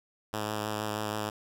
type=tone with vibrato; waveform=5% pulse; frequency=106.4 Hz; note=G#2; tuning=42 cents sharp; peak=-20 dBFS; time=0.33-1.3 s; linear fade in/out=5 ms; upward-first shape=sine; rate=6.3 Hz; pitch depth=20 cents each way; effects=none